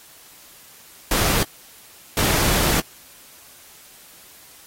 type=noise bursts at uneven times; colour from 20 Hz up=pink; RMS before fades=-20 dBFS; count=2; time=1.11-1.43 / 2.17-2.8 s; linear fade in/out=2 ms; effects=white hiss -47 dBFS RMS until 4.66 s + AAC 48 kbps